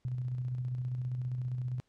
sine tone with tremolo, 125.3 Hz, B2, 25 cents sharp, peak -31 dBFS, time 0.05-1.8 s, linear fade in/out 0 ms, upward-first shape square, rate 15 Hz, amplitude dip 30%, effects pink hiss -75 dBFS RMS until 1.88 s + low-pass 7000 Hz 12 dB/octave

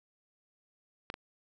clicks, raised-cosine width 0.3 ms, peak -20 / -25 dBFS, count 2, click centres 1.101 / 1.141 s, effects none

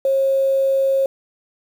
sine tone with quantisation, 540 Hz, C#5, 45 cents flat, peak -14 dBFS, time 0.05-1.06 s, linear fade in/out 2 ms, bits 7, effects none

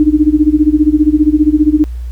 sine tone with tremolo, 303.4 Hz, D#4, 44 cents flat, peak -3 dBFS, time 0-1.84 s, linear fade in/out 0 ms, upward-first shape sine, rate 15 Hz, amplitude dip 90%, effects added 60 Hz sine -19 dBFS peak until 2.11 s + pink hiss -48 dBFS RMS until 2.11 s

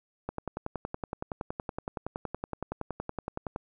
click train, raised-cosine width 1 ms, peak -19 dBFS, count 36, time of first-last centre 0.29-3.561 s, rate 10.7 Hz, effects none

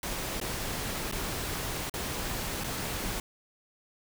pink noise with dropouts, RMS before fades -34 dBFS, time 0.03-3.2 s, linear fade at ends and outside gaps 2 ms, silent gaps 0.401-0.413 / 1.114-1.123 / 1.897-1.939 / 2.638-2.642 s, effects none

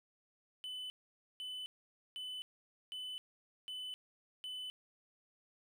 triangle tone bursts, 3010 Hz, F#7, 29 cents sharp, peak -40 dBFS, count 6, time 0.64-4.7 s, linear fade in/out 0 ms, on 260 ms, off 500 ms, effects none

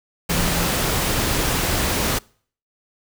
sine tone in noise, 170 Hz, F3, 46 cents flat, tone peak -26 dBFS, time 0.29-0.68 s, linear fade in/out 10 ms, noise pink, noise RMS -21 dBFS, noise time 0.29-2.19 s, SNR -8 dB, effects noise-tail reverb RT60 0.5 s tail -25 dB re dry

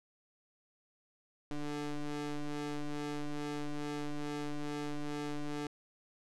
35% pulse ring-modulated tone, 146.83 Hz, D3, in tune, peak -31 dBFS, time 1.51-5.67 s, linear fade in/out 2 ms, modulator 148 Hz, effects low-pass 8000 Hz 12 dB/octave

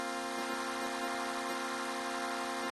10% pulse chord, Bb suspended second, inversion none, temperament equal with one note detuned, 233.1 / 264.8 / 349.2 Hz, Bb3 / C4 / F4, 0 / +21 / 0 cents, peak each -35 / -31 / -32 dBFS, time 0-2.7 s, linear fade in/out 0 ms, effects AAC 32 kbps

